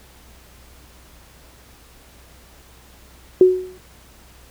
sine tone with exponential decay, 369 Hz, F#4, 5 cents flat, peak -4 dBFS, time 3.41-3.78 s, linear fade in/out 2 ms, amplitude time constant 79 ms, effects added 62 Hz sine -49 dBFS peak until 4.5 s + pink hiss -49 dBFS RMS until 4.5 s

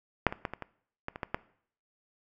clicks, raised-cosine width 0.5 ms, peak -6 / -20 / -16 / -21 / -22 / -19 / -24 / -17 / -13 dBFS, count 9, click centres 0.267 / 0.325 / 0.452 / 0.536 / 0.623 / 1.084 / 1.159 / 1.232 / 1.345 s, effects noise-tail reverb RT60 0.6 s tail -20 dB re dry

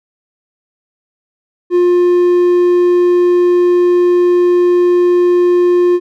triangle tone, 354.1 Hz, F4, 24 cents sharp, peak -5 dBFS, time 1.7-6 s, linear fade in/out 50 ms, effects none

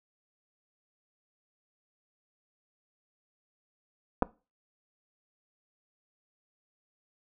clicks, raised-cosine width 1 ms, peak -11 dBFS, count 2, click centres 4.223 / 4.227 s, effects noise-tail reverb RT60 0.3 s tail -21 dB re dry

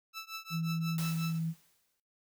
15% pulse tone with tremolo, 1318.5 Hz, E6, in tune, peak -31 dBFS, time 0.13-1.39 s, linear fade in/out 50 ms, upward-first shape triangle, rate 5.6 Hz, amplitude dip 100%
sine tone, 163.3 Hz, E3, 16 cents flat, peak -31 dBFS, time 0.5-1.54 s, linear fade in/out 50 ms
white noise with exponential decay, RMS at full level -41 dBFS, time 0.98-2 s, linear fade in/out 2 ms, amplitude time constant 220 ms
effects noise-tail reverb RT60 0.3 s tail -18 dB re dry

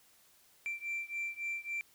sine beating tone pair, 2349 / 2352.6 Hz, D7 / D7, 0 / +2 cents, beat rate 3.6 Hz, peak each -37 / -38 dBFS, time 0.66-1.81 s, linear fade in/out 0 ms, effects tanh soft clip ceiling -32 dBFS + white hiss -65 dBFS RMS until 1.94 s

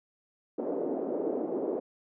white band-pass noise, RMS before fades -32 dBFS, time 0.58-1.8 s, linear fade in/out 10 ms, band 290 to 490 Hz, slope 24 dB/octave, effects none

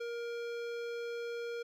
sine tone with hard clipping, 470.6 Hz, A#4, 16 cents sharp, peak -39 dBFS, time 0-1.63 s, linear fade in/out 10 ms, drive 16 dB, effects none

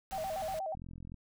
pink band-stop noise, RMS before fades -47 dBFS, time 0.11-0.59 s, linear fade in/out 0 ms, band 240 to 510 Hz, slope 48 dB/octave
sine tone with vibrato, 699 Hz, F5, 1 cent sharp, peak -34 dBFS, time 0.12-0.75 s, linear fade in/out 10 ms, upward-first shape square, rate 8.3 Hz, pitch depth 170 cents each way
click train, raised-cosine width 5 ms, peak -35 dBFS, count 18, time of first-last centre 0.75-1.143 s, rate 43.3 Hz
effects none

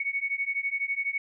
sine beating tone pair, 2217 / 2229 Hz, C#7 / C#7, 0 / +9 cents, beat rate 12 Hz, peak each -30 dBFS, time 0-1.18 s, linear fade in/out 5 ms, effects none

